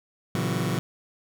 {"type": "chord", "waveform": "sawtooth", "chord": "F# dominant seventh", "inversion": "first", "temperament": "just", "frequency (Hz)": [115.62, 138.75, 166.5, 185], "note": ["A#2", "C#3", "E3", "F#3"], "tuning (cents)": [-14, 2, 18, 0], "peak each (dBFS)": -26, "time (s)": [0.35, 0.79], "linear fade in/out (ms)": 0, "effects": []}